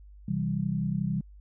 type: chord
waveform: sine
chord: C major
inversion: none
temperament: equal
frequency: 130.81 / 164.81 / 196 Hz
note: C3 / E3 / G3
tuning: 0 / 0 / 0 cents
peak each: -32 / -30 / -30 dBFS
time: 0.28-1.21 s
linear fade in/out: 5 ms
effects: added 50 Hz sine -47 dBFS peak until 1.4 s